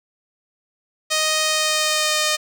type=tone with pitch glide; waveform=5% pulse; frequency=622.3 to 613.4 Hz; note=D#5 to D#5; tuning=0 to -25 cents; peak=-6 dBFS; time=1.1-2.37 s; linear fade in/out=20 ms; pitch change=-25 cents; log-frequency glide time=1.43-2.19 s; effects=none